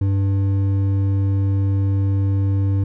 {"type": "tone with hard clipping", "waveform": "sine", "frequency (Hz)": 98, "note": "G2", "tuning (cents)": 0, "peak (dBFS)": -17, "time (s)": [0.01, 2.84], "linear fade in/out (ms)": 5, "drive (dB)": 7, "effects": []}